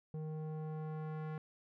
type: tone with low-pass filter sweep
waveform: square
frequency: 155.56 Hz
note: D#3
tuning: in tune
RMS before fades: -42 dBFS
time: 0.14-1.38 s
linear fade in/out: 2 ms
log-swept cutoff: 490 to 1600 Hz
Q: 1
effects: none